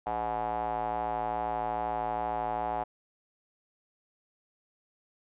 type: tone with band-pass filter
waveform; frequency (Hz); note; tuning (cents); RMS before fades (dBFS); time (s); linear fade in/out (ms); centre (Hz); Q
square; 56.4; A1; +44; -32; 0.06-2.84; 10; 790; 6.4
effects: resampled to 8000 Hz